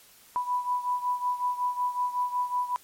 sine beating tone pair, 987 / 992.4 Hz, B5 / B5, -1 / +8 cents, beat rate 5.4 Hz, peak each -27 / -31 dBFS, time 0.36-2.76 s, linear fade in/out 0 ms, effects white hiss -55 dBFS RMS until 2.83 s + MP3 64 kbps

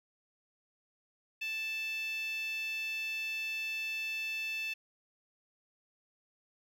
10% pulse tone with high-pass filter, 880 Hz, A5, in tune, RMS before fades -37 dBFS, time 1.41-4.74 s, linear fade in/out 10 ms, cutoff 2500 Hz, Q 9.8, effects none

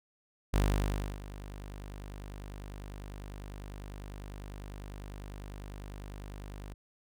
sawtooth tone with ADSR envelope, 50 Hz, G1, 35 cents sharp, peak -20 dBFS, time 0.53-6.74 s, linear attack 15 ms, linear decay 640 ms, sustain -18 dB, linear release 4 ms, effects none

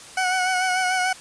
20% pulse tone with vibrato, 740 Hz, F#5, in tune, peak -15 dBFS, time 0.17-1.13 s, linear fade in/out 5 ms, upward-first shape sine, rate 6.8 Hz, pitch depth 31 cents each way, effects white hiss -42 dBFS RMS until 1.2 s + resampled to 22050 Hz

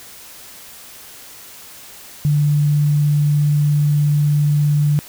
sine tone, 147.2 Hz, D3, 4 cents sharp, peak -12 dBFS, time 2.25-4.99 s, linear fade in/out 0 ms, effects white hiss -39 dBFS RMS until 5.08 s

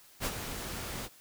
pink noise with ADSR envelope, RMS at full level -31 dBFS, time 0.2-1.09 s, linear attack 51 ms, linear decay 56 ms, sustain -8 dB, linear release 43 ms, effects white hiss -58 dBFS RMS until 1.2 s

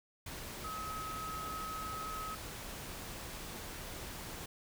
sine tone in noise, 1278 Hz, D#6, 46 cents sharp, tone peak -40 dBFS, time 0.64-2.35 s, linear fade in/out 5 ms, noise pink, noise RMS -45 dBFS, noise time 0.26-4.46 s, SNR +2 dB, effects none

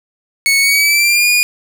sawtooth tone with pitch glide, 2212 to 2440 Hz, C#7 to D#7, -4 to -34 cents, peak -6 dBFS, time 0.46-1.43 s, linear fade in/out 0 ms, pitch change +170 cents, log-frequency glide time 0.6-1.29 s, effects none

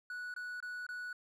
triangle tone bursts, 1473 Hz, F#6, 8 cents flat, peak -38 dBFS, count 4, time 0.1-1.129 s, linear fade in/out 2 ms, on 240 ms, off 23 ms, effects none

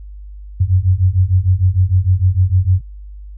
sine beating tone pair, 89.5 / 96.1 Hz, F2 / G2, +43 / -34 cents, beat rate 6.6 Hz, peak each -13 dBFS, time 0.6-2.81 s, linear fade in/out 10 ms, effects added 50 Hz sine -30 dBFS peak until 3.37 s

